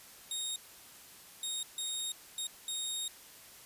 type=tone bursts at uneven times; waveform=20% pulse; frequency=3729 Hz; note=A#7; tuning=in tune; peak=-29 dBFS; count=5; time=0.31-0.56 / 1.43-1.63 / 1.78-2.12 / 2.38-2.47 / 2.68-3.08 s; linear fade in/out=2 ms; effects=white hiss -54 dBFS RMS until 3.65 s + resampled to 32000 Hz